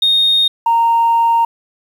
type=tone pair in turn; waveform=sine; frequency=3700 / 925 Hz; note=A#7 / A#5; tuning=-14 / -14 cents; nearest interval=2 octaves; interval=2400 cents; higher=first; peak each=-8 dBFS; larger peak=neither; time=0.02-0.48 / 0.66-1.45 s; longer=second; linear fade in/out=5 ms; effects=tanh soft clip ceiling -6 dBFS + 7-bit